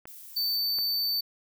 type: clicks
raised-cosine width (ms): 0.5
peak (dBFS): -28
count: 2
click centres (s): 0.055 / 0.787
type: noise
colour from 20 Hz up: violet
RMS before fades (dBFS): -46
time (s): 0.07-0.57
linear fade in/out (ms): 5
type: tone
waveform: square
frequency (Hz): 4554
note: C#8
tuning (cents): +46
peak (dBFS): -26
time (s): 0.36-1.21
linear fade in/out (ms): 10
effects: none